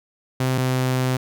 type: tone pair in turn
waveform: sawtooth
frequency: 129.5 / 128.68 Hz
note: C3 / C3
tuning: -17 / -28 cents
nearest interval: unison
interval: 11 cents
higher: first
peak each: -15 dBFS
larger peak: neither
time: 0.4-0.58 / 0.58-1.17 s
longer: second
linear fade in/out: 5 ms
effects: none